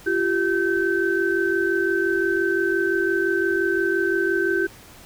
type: tone cluster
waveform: sine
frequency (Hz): 343.1 / 388.9 / 1543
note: F4 / G4 / G6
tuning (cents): -31 / -14 / -28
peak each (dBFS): -23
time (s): 0.06-4.67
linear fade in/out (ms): 10
effects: pink hiss -46 dBFS RMS until 5.05 s